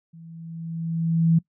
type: tone with level ramp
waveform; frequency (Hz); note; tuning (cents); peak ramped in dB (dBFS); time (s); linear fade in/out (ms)
sine; 164.81; E3; 0; -42 to -13; 0.13-1.39; 10
effects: noise-tail reverb RT60 0.1 s tail -22 dB re dry